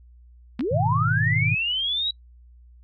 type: linear sweep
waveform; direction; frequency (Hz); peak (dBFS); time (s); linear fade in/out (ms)
sine; up; 209.6 to 3902; -22; 0.59-2.11; 5
type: clicks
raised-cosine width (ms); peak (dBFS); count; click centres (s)
0.3; -21; 2; 0.594 / 0.608
type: chord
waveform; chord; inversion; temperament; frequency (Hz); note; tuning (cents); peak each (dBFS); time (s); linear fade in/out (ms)
sine; G# minor; none; equal; 103.83 / 123.47 / 155.56; G#2 / B2 / D#3; 0 / 0 / 0; -25; 0.71-1.55; 10
effects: noise-tail reverb RT60 0.1 s tail -23 dB re dry + added 60 Hz sine -47 dBFS peak until 2.83 s